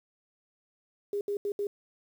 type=tone bursts at uneven times; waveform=sine; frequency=406.8 Hz; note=G#4; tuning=36 cents flat; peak=-28 dBFS; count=4; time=1.13-1.21 / 1.28-1.37 / 1.45-1.52 / 1.59-1.67 s; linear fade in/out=2 ms; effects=9-bit